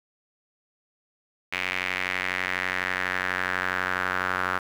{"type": "tone with band-pass filter sweep", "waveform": "sawtooth", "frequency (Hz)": 92.1, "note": "F#2", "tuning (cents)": -7, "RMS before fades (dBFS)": -28, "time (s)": [1.52, 4.59], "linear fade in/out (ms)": 10, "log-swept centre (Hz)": [2300, 1400], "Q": 3.3, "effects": ["8-bit"]}